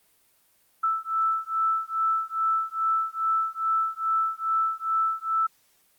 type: beating tone pair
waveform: sine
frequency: 1318.5 / 1320.9 Hz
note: E6 / E6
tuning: 0 / +3 cents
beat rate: 2.4 Hz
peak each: -26 dBFS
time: 0.83-5.47 s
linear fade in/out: 10 ms
effects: white hiss -64 dBFS RMS until 5.98 s + Opus 32 kbps